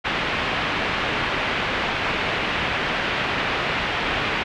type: low-pass noise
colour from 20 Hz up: white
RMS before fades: -24 dBFS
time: 0.04-4.44 s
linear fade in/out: 20 ms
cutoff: 2900 Hz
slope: 24 dB/octave
effects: none